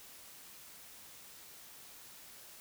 silence, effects white hiss -54 dBFS RMS until 2.6 s

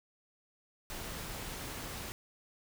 pink noise, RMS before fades -42 dBFS, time 0.9-2.12 s, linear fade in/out 0 ms, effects none

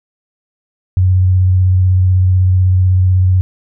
sine tone with vibrato, 92.4 Hz, F#2, 2 cents flat, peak -7 dBFS, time 0.97-3.41 s, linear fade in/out 0 ms, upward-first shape triangle, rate 16 Hz, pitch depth 23 cents each way, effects none

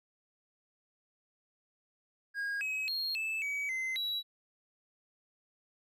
triangle tone with pitch steps, 1632 / 2551 / 4254 / 2625 / 2273 / 2063 / 3902 Hz, G#6 / D#7 / C8 / E7 / C#7 / C7 / B7, -31 / +43 / +28 / -8 / +43 / -25 / -22 cents, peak -31 dBFS, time 2.34-4.23 s, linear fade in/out 50 ms, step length 270 ms, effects none

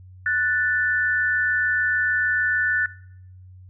sine tone pair together, 1480 / 1766.6 Hz, F#6 / A6, 0 / +6 cents, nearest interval minor third, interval 306 cents, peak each -22 dBFS, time 0.26-2.86 s, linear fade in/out 2 ms, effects noise-tail reverb RT60 0.7 s tail -20 dB re dry + added 92 Hz sine -42 dBFS peak until 3.69 s

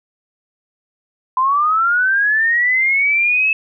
sine linear sweep, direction up, 1011 to 2614 Hz, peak -12 dBFS, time 1.37-3.53 s, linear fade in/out 2 ms, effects none

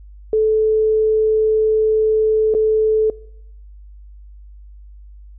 sine tone with dropouts, 435.4 Hz, A4, 18 cents flat, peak -12 dBFS, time 0.33-3.1 s, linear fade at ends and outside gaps 2 ms, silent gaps 2.54-2.548 s, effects noise-tail reverb RT60 0.8 s tail -22 dB re dry + added 50 Hz sine -37 dBFS peak until 5.38 s

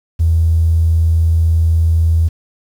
triangle tone, 81.9 Hz, E2, 11 cents flat, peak -5 dBFS, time 0.19-2.29 s, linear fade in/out 20 ms, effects tanh soft clip ceiling -7 dBFS + 7-bit

